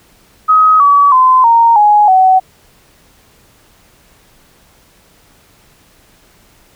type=tone with pitch steps; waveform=sine; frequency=1265 / 1140.1 / 1027.5 / 926 / 834.6 / 752.2 Hz; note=D#6 / C#6 / C6 / A#5 / G#5 / F#5; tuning=+28 / +48 / -32 / -12 / +8 / +28 cents; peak=-4 dBFS; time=0.48-2.4 s; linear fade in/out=20 ms; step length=320 ms; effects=pink hiss -48 dBFS RMS until 6.75 s